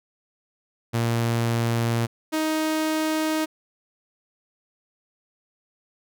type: tone pair in turn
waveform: sawtooth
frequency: 116.54 / 313.3 Hz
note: A#2 / D#4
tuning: 0 / +12 cents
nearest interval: octave + perfect fourth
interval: 1712 cents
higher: second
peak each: -17 / -18 dBFS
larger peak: first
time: 0.93-2.07 / 2.32-3.46 s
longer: neither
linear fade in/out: 20 ms
effects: none